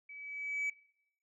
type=tone with level ramp; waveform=sine; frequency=2288 Hz; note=D7; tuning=46 cents flat; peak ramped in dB=-47 to -28 dBFS; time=0.09-0.7 s; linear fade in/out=5 ms; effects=noise-tail reverb RT60 0.7 s tail -22 dB re dry + tanh soft clip ceiling -30 dBFS